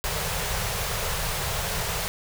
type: band-stop noise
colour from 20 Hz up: pink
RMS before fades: -28 dBFS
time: 0.04-2.08 s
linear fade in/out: 0 ms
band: 180 to 410 Hz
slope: 48 dB/octave
effects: none